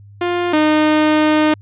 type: tone pair in turn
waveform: sawtooth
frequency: 351.7 / 306.7 Hz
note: F4 / D#4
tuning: +12 / -25 cents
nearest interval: major second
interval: 237 cents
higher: first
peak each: -12 / -7 dBFS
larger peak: second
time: 0.21-0.53 / 0.53-1.54 s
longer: second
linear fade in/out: 5 ms
effects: added 101 Hz sine -38 dBFS peak until 1.61 s + resampled to 8000 Hz